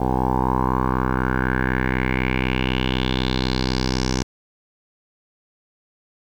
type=tone with low-pass filter sweep; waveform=10% pulse; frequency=64 Hz; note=C2; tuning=38 cents flat; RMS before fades=-21 dBFS; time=0-4.23 s; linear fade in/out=5 ms; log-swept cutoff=750 to 6000 Hz; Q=4.4; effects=8-bit